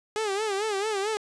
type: tone with vibrato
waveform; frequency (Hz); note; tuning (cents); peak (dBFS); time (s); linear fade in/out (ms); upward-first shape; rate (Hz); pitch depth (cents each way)
sawtooth; 413.2; G#4; -9; -22; 0.16-1.17; 0; sine; 4.5; 120
effects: resampled to 22050 Hz + 8-bit